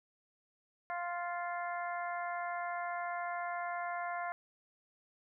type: harmonic tone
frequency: 349.2 Hz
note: F4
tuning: in tune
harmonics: 2 / 3 / 4 / 5 / 6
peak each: -38 / -42 / -44 / -46 / -48 dBFS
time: 0.9-4.32 s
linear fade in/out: 0 ms
effects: none